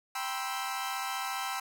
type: chord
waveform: sawtooth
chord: C major seventh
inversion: second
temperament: equal with one note detuned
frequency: 784 / 971.9 / 1046.5 / 1318.5 Hz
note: G5 / B5 / C6 / E6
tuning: 0 / -28 / 0 / 0 cents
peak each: -33 / -37 / -36 / -34 dBFS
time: 0.15-1.6 s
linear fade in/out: 5 ms
effects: none